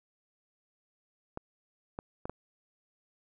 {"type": "clicks", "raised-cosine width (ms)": 1, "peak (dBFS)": -23, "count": 4, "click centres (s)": [1.374, 1.989, 2.255, 2.296], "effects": []}